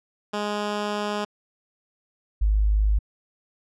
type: tone pair in turn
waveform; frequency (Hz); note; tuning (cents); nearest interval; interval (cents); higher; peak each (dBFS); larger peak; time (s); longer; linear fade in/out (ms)
10% pulse / sine; 207.7 / 51.92; G#3 / G#1; 0 / 0; 2 octaves; 2400; first; -17; neither; 0.33-1.25 / 2.41-2.99; first; 10
effects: low-pass 6000 Hz 12 dB/octave